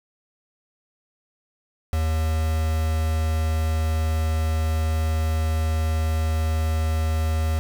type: tone with quantisation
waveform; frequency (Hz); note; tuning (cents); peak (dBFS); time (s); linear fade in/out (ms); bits
triangle; 79.4; D#2; +36; -18; 1.93-7.59; 0; 5
effects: none